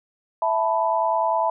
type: chord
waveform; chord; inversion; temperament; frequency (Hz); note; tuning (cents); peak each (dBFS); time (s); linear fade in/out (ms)
sine; E suspended fourth; none; just; 659.3 / 879 / 988.9; E5 / A5 / B5; 0 / -2 / +2; -23; 0.42-1.5; 2
effects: none